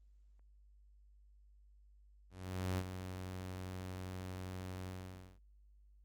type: tone with ADSR envelope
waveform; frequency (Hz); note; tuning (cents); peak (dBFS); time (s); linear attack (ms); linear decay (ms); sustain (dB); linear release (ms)
sawtooth; 92.5; F#2; 0; -30; 2.3-5.39; 480; 48; -9; 520
effects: added 50 Hz sine -61 dBFS peak until 6.04 s + Opus 24 kbps